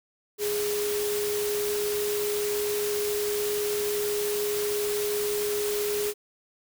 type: tone in noise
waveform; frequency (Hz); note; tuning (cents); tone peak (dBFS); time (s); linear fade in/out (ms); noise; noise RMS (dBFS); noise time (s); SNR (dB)
sine; 415.3; G#4; 0; -26; 0.38-6.14; 50; white; -33; 0.38-6.14; +4
effects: none